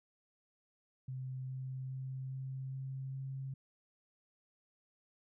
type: tone with pitch steps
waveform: sine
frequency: 130 / 130.83 / 131.66 / 132.5 / 133.35 / 134.2 Hz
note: C3 / C3 / C3 / C3 / C3 / C3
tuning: -11 / 0 / +11 / +22 / +33 / +44 cents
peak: -39 dBFS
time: 1.08-3.54 s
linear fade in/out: 5 ms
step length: 410 ms
effects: none